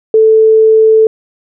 sine tone, 440 Hz, A4, in tune, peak -3 dBFS, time 0.14-1.07 s, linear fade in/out 2 ms, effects none

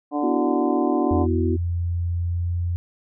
harmonic tone, 146.83 Hz, D3, in tune, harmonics 2 / 3 / 4 / 5 / 6 / 7, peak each -23 / -35 / -30 / -27 / -37 / -32 dBFS, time 0.11-1.27 s, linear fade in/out 50 ms
sine chord, B suspended fourth, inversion none, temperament just, 246.9 / 329.3 / 370.4 Hz, B3 / E4 / F#4, 0 / -2 / +2 cents, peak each -25 dBFS, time 0.22-1.57 s, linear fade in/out 20 ms
sine tone with pitch glide, 86.4 to 87.1 Hz, F2 to F2, -18 to -4 cents, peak -21 dBFS, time 1.11-2.76 s, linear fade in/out 0 ms, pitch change +14 cents, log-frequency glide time 2.2-2.54 s
effects none

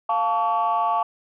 sine chord, F augmented, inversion none, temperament equal with one note detuned, 698.5 / 880 / 1133.3 Hz, F5 / A5 / C#6, 0 / 0 / +38 cents, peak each -23 / -22 / -22 dBFS, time 0.09-1.03 s, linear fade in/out 5 ms, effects tanh soft clip ceiling -13 dBFS

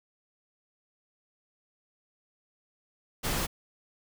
pink noise, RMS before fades -30 dBFS, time 3.23-3.47 s, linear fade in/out 20 ms, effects none

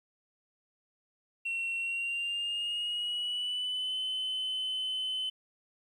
sine tone with pitch glide, 2724 to 3040 Hz, F7 to F#7, -44 to +46 cents, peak -29 dBFS, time 1.45-5.3 s, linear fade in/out 10 ms, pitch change +190 cents, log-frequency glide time 1.78-3.97 s, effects tanh soft clip ceiling -29 dBFS + 11-bit

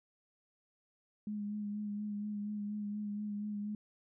sine tone with vibrato, 207.7 Hz, G#3, in tune, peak -36 dBFS, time 1.27-3.75 s, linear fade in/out 2 ms, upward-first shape sine, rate 4.2 Hz, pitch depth 25 cents each way, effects none

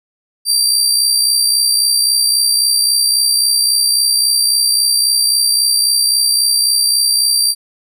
25% pulse tone with amplitude modulation, 4699 Hz, D8, in tune, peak -4 dBFS, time 0.45-7.55 s, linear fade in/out 50 ms, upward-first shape sine, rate 63.7 Hz, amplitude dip 45%, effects none

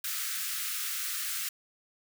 white high-pass noise, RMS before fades -34 dBFS, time 0.04-1.49 s, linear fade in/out 5 ms, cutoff 1200 Hz, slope 96 dB/octave, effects none

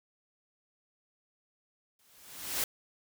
white noise with exponential growth, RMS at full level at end -29 dBFS, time 1.99-2.64 s, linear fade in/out 2 ms, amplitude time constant 140 ms, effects none

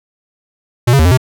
square tone with pitch steps, 120.7 / 138.2 / 78.6 / 89.6 / 128.4 Hz, B2 / C#3 / D#2 / F2 / C3, -39 / -5 / +18 / +45 / -32 cents, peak -7 dBFS, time 0.87-1.175 s, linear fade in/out 10 ms, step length 61 ms, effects none

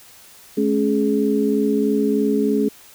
sine tone cluster, 213.4 / 276.5 / 420.3 Hz, G#3 / C#4 / G#4, +47 / -4 / +21 cents, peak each -20 dBFS, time 0.57-2.69 s, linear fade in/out 10 ms, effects white hiss -46 dBFS RMS until 2.94 s

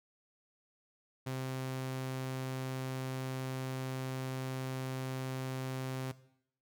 sawtooth tone, 130.81 Hz, C3, in tune, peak -32 dBFS, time 1.26-6.12 s, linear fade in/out 10 ms, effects noise-tail reverb RT60 0.7 s tail -17 dB re dry

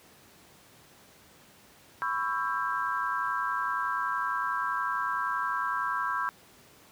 sine chord, C# half-diminished seventh, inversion third, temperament just, 997.9 / 1108.7 / 1330.5 / 1596.6 Hz, B5 / C#6 / E6 / G6, +18 / 0 / +16 / +31 cents, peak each -33 dBFS, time 2.02-6.29 s, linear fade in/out 0 ms, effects pink hiss -56 dBFS RMS until 6.91 s + high-pass 100 Hz 12 dB/octave

